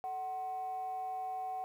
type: tone with frequency modulation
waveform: sine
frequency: 750 Hz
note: F#5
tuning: 23 cents sharp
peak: -35 dBFS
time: 0.04-1.64 s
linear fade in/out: 0 ms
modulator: 312 Hz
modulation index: 0.28
effects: tanh soft clip ceiling -32 dBFS + 11-bit